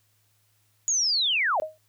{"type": "linear sweep", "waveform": "sine", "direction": "down", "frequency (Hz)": [6850, 533], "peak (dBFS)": -21, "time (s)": [0.88, 1.6], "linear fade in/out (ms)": 0}
{"type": "tone with exponential decay", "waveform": "sine", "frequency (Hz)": 625, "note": "D#5", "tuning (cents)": 8, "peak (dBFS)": -23, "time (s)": [1.62, 1.78], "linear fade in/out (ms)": 2, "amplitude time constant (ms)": 34}
{"effects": ["added 105 Hz sine -68 dBFS peak until 1.88 s", "white hiss -68 dBFS RMS until 1.88 s"]}